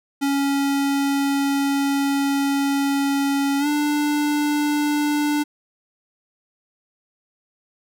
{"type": "tone with pitch glide", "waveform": "square", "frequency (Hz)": [278.6, 295.2], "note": ["C#4", "D4"], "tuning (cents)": [9, 9], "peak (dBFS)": -19, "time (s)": [0.21, 5.44], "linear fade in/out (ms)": 20, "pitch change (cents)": 100, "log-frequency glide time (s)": [3.59, 3.67], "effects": []}